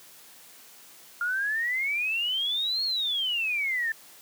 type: exponential two-way sweep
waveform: sine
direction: up then down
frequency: 1396.9 to 4352 to 1755 Hz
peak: -25 dBFS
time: 1.21-3.92 s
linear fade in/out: 2 ms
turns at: 2.84 s
effects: white hiss -51 dBFS RMS until 4.21 s + high-pass 150 Hz 12 dB/octave